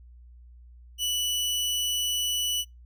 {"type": "tone", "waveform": "sawtooth", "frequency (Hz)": 2960, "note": "F#7", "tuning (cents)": 0, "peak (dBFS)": -22, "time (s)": [0.98, 2.65], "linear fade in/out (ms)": 50, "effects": ["noise-tail reverb RT60 0.2 s tail -26 dB re dry", "added 60 Hz sine -47 dBFS peak until 2.85 s"]}